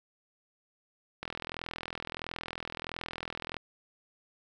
click train, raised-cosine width 0.3 ms, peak -20 dBFS, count 98, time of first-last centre 1.23-3.567 s, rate 41.5 Hz, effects none

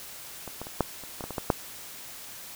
clicks, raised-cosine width 1 ms, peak -24 / -21 / -26 / -8 / -28 / -21 / -20 / -21 / -15 / -6 dBFS, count 10, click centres 0.477 / 0.616 / 0.669 / 0.807 / 1.037 / 1.208 / 1.24 / 1.307 / 1.382 / 1.502 s, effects white hiss -43 dBFS RMS until 2.55 s

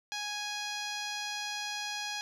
10% pulse tone with low-pass filter, 830 Hz, G#5, 1 cent flat, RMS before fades -37 dBFS, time 0.12-2.21 s, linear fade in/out 0 ms, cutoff 6900 Hz, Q 1.7, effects none

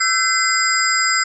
sine tone cluster, 1326 / 1537 / 2043 / 4942 / 7460 Hz, E6 / G6 / C7 / D#8 / A#8, +10 / -35 / -42 / -13 / 0 cents, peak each -21 dBFS, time 0-1.24 s, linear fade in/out 10 ms, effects none

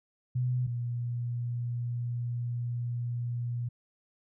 sine tone pair in turn, 125.1 / 120.23 Hz, B2 / B2, +23 / -46 cents, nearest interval minor second, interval 69 cents, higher first, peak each -26 / -30 dBFS, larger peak first, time 0.35-0.67 / 0.67-3.69 s, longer second, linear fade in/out 10 ms, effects none

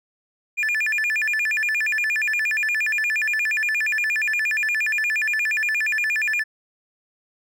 triangle tone with vibrato, 2057 Hz, C7, 30 cents flat, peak -18 dBFS, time 0.57-6.44 s, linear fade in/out 20 ms, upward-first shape square, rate 8.5 Hz, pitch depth 280 cents each way, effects none

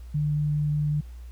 sine tone, 149.1 Hz, D3, 27 cents sharp, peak -22 dBFS, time 0.14-1.01 s, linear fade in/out 10 ms, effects added 60 Hz sine -38 dBFS peak until 1.31 s + pink hiss -60 dBFS RMS until 1.31 s

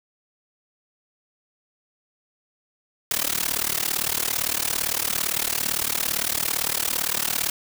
white noise with amplitude modulation, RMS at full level -21 dBFS, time 3.11-7.5 s, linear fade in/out 2 ms, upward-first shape sine, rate 37.7 Hz, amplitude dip 95%, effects none

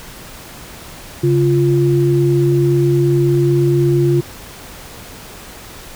sine tone pair together, 138.59 / 347.8 Hz, C#3 / F4, 0 / -7 cents, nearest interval octave + major third, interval 1593 cents, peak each -13 dBFS, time 1.23-4.21 s, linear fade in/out 10 ms, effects pink hiss -35 dBFS RMS until 5.95 s

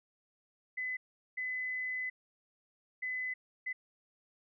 sine tone bursts at uneven times, 2015 Hz, B6, 34 cents sharp, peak -34 dBFS, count 4, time 0.77-0.97 / 1.37-2.1 / 3.02-3.34 / 3.66-3.73 s, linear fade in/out 10 ms, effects none

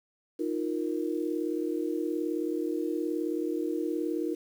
sine chord, Eb suspended second, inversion none, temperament just, 311.1 / 350 / 466.7 Hz, Eb4 / F4 / Bb4, 0 / +4 / +2 cents, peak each -31 / -32 / -35 dBFS, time 0.39-4.35 s, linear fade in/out 10 ms, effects 9-bit

